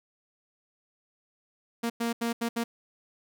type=tone bursts at uneven times; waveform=sawtooth; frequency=233.1 Hz; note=A#3; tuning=in tune; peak=-23 dBFS; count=5; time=1.83-1.9 / 2-2.13 / 2.21-2.33 / 2.41-2.49 / 2.56-2.64 s; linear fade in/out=10 ms; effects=none